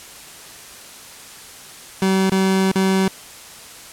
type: tone with dropouts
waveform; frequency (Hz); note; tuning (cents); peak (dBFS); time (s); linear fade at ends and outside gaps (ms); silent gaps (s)
30% pulse; 190.8; G3; -47; -12; 2.02-3.08; 2; 2.298-2.319 / 2.717-2.756
effects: white hiss -39 dBFS RMS until 3.92 s + low-pass 11000 Hz 12 dB/octave